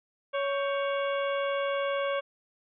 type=harmonic tone with a mistuned harmonic; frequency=558 Hz; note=C#5; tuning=11 cents sharp; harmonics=1 / 2 / 3 / 4 / 5 / 6; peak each=-28 / -34 / -38 / -40 / -42 / -44 dBFS; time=0.33-2.21 s; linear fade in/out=20 ms; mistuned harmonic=3; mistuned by=-110 cents; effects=none